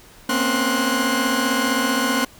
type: tone cluster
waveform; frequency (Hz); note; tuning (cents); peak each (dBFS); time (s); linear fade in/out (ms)
sawtooth; 234.2 / 257.9 / 273.3 / 1053 / 1467; A#3 / C4 / C#4 / C6 / F#6; +8 / -25 / -24 / +11 / -15; -21; 0.29-2.25; 5
effects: pink hiss -47 dBFS RMS until 2.39 s